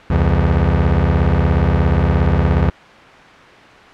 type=beating tone pair; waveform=25% pulse; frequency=68.1 / 85.1 Hz; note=C#2 / F2; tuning=-30 / -44 cents; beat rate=17 Hz; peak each=-11 dBFS; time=0.1-2.7 s; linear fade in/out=5 ms; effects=white hiss -39 dBFS RMS until 3.93 s + low-pass 2000 Hz 12 dB/octave